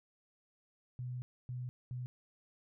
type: tone bursts at uneven times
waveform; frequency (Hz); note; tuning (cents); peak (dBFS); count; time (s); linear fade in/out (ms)
sine; 124.8; B2; +19; -38; 3; 0.99-1.22 / 1.49-1.69 / 1.91-2.06; 0
effects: none